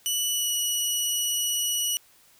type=tone with pitch glide; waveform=15% pulse; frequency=2960 to 2929 Hz; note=F#7 to F#7; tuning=0 to -18 cents; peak=-17 dBFS; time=0.06-1.97 s; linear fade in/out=0 ms; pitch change=-18 cents; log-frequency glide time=0.31-0.51 s; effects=white hiss -58 dBFS RMS until 2.39 s